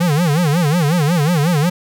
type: tone with vibrato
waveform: square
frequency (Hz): 160.1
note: D#3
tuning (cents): +50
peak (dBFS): -13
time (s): 0-1.7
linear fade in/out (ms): 10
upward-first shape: sine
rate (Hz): 5.5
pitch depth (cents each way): 210
effects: none